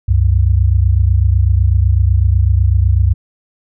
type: tone pair together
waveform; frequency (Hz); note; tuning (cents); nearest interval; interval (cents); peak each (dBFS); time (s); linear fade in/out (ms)
sine; 67.6 / 95.6; C#2 / G2; -43 / -43; tritone; 600; -11; 0.08-3.14; 10
effects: none